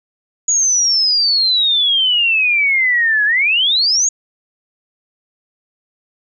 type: exponential two-way sweep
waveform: sine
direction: down then up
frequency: 6820 to 1661.2 to 6820 Hz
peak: -11 dBFS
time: 0.48-4.09 s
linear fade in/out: 5 ms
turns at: 3.25 s
effects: none